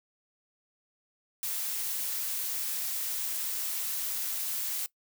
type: noise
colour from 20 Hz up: blue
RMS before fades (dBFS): -33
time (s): 1.43-4.86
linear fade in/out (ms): 0
effects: noise-tail reverb RT60 0.1 s tail -20 dB re dry